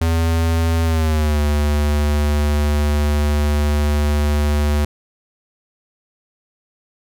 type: tone with pitch glide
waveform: square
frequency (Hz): 82.41 to 73.84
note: E2 to D2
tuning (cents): 0 to +10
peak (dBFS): -15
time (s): 0.01-4.85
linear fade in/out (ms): 5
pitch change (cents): -190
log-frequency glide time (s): 0.84-1.4
effects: none